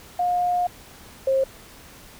sine tone pair in turn, 713 / 534.1 Hz, F5 / C5, +36 / +36 cents, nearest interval perfect fourth, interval 500 cents, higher first, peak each -19 / -17 dBFS, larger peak second, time 0.19-0.67 / 1.27-1.44 s, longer first, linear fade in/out 5 ms, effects pink hiss -46 dBFS RMS until 2.19 s

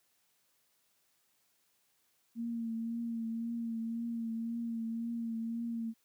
sine tone with vibrato, 230 Hz, A#3, 23 cents flat, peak -34 dBFS, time 2.35-5.94 s, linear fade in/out 50 ms, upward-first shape triangle, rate 1.9 Hz, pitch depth 35 cents each way, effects white hiss -74 dBFS RMS until 6.04 s + high-pass 80 Hz 12 dB/octave

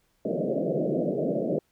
white band-pass noise, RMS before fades -27 dBFS, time 0.25-1.59 s, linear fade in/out 2 ms, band 140 to 640 Hz, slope 96 dB/octave, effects pink hiss -70 dBFS RMS until 1.71 s

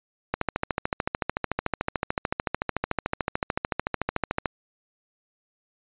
click train, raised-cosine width 0.5 ms, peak -9 dBFS, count 57, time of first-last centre 0.34-4.458 s, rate 13.6 Hz, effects resampled to 8000 Hz

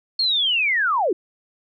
sine linear sweep, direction down, 4350 to 311.1 Hz, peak -17 dBFS, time 0.19-1.13 s, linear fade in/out 5 ms, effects none

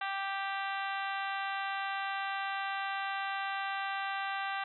harmonic tone, 392 Hz, G4, in tune, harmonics 2 / 3 / 4 / 5 / 6 / 7 / 8 / 9 / 10, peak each -37 / -40 / -39 / -43 / -48 / -45 / -50 / -50 / -52 dBFS, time 0.01-4.64 s, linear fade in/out 5 ms, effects none

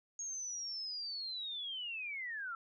sine linear sweep, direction down, 6600 to 1318.5 Hz, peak -39 dBFS, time 0.19-2.55 s, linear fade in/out 2 ms, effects none

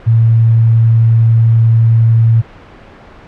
sine tone, 113.9 Hz, A#2, 40 cents flat, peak -5 dBFS, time 0.06-2.42 s, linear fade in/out 20 ms, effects pink hiss -36 dBFS RMS until 3.27 s + low-pass 2000 Hz 12 dB/octave

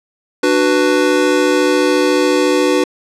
square chord, B minor, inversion first, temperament just, 296.3 / 370.4 / 493.9 Hz, D4 / F#4 / B4, +15 / +2 / 0 cents, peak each -16 dBFS, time 0.43-2.84 s, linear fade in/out 5 ms, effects low-pass 8000 Hz 12 dB/octave

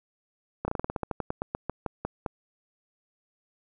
slowing click train, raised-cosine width 1 ms, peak -15 dBFS, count 18, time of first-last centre 0.65-2.262 s, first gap 30 ms, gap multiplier 1.13, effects none

